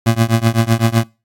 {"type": "tone with tremolo", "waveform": "25% pulse", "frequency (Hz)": 114.4, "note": "A#2", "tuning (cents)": -32, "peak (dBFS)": -4, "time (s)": [0.06, 1.04], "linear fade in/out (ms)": 5, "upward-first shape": "triangle", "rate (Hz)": 7.9, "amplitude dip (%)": 100, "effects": ["noise-tail reverb RT60 0.3 s tail -23 dB re dry", "AAC 64 kbps"]}